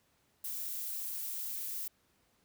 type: noise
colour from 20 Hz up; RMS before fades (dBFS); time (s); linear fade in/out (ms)
violet; -39; 0.44-1.88; 5
effects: pink hiss -72 dBFS RMS until 2.44 s + high-pass 60 Hz 12 dB/octave

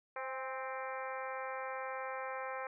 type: harmonic tone with a mistuned harmonic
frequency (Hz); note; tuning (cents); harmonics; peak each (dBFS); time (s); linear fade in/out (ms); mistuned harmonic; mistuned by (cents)
261.6; C4; 0; 2 / 3 / 4 / 5 / 6 / 7 / 8 / 9; -43 / -45 / -45 / -47 / -49 / -50 / -52 / -52; 0.16-2.67; 2; 3; +37
effects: none

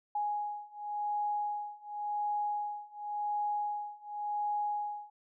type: beating tone pair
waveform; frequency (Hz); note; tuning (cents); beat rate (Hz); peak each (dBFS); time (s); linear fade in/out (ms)
sine; 830.6 / 831.51; G#5 / G#5; 0 / +2; 0.91; -36 / -35; 0.15-5.1; 5
effects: none

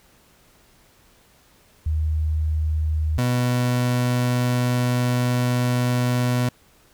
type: tone pair in turn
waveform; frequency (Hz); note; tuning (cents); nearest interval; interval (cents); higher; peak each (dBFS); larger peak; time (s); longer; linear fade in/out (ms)
sine / 30% pulse; 77.78 / 123.47; D#2 / B2; 0 / 0; minor sixth; 800; second; -19 / -16; second; 1.86-3.18 / 3.18-6.49; second; 5
effects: pink hiss -56 dBFS RMS until 6.93 s

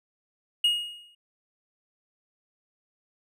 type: tone with exponential decay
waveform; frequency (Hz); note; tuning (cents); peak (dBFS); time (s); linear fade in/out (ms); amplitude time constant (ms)
triangle; 2872; F7; +48; -16; 0.64-1.15; 5; 110
effects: none

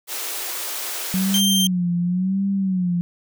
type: high-pass noise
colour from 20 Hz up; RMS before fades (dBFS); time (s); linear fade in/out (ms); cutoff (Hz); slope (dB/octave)
white; -28; 0.07-1.42; 50; 310; 96
type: tone with vibrato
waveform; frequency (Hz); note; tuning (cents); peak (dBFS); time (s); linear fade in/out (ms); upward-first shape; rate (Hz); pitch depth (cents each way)
sine; 185; F#3; 0; -18; 1.14-3.01; 0; sine; 0.93; 110
type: tone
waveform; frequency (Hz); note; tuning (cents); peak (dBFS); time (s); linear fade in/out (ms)
sawtooth; 3156; G7; +11; -14; 1.34-1.67; 2
effects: none

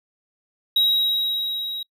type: tone with level ramp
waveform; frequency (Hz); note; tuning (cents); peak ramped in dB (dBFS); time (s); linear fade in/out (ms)
triangle; 3829; A#7; +46; -13 to -26; 0.76-1.83; 5
effects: noise-tail reverb RT60 0.1 s tail -25 dB re dry

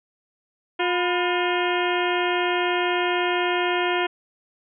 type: harmonic tone with a mistuned harmonic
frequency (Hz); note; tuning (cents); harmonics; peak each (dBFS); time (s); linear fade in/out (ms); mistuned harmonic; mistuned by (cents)
356; F4; +33; 1 / 2 / 3 / 4 / 5 / 6 / 7 / 8 / 9; -24 / -27 / -29 / -30 / -31 / -32 / -32 / -33 / -34; 0.79-4.07; 10; 3; -110
effects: none

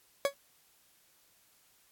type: tone with exponential decay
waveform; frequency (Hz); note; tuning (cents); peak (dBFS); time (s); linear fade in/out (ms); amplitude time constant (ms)
40% pulse; 559; C#5; +14; -21; 0.25-0.34; 1; 19
effects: white hiss -66 dBFS RMS until 1.91 s + AAC 64 kbps

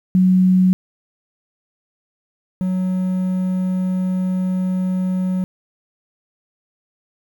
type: tone pair in turn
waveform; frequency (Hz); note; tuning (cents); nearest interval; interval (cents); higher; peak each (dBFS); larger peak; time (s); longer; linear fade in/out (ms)
sine / triangle; 185 / 185; F#3 / F#3; 0 / 0; unison; 0; neither; -10 / -15; first; 0.15-0.73 / 2.61-5.44; second; 0
effects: 8-bit

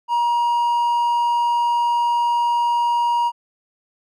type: tone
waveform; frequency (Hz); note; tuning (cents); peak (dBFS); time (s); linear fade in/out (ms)
triangle; 950; A#5; +33; -14; 0.08-3.32; 50
effects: none

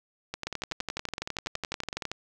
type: two click trains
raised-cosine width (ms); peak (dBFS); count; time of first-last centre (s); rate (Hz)
0.2; -16 / -14; 20 / 20; 0.34-2.116 / 0.47-2.053; 10.7 / 12
effects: none

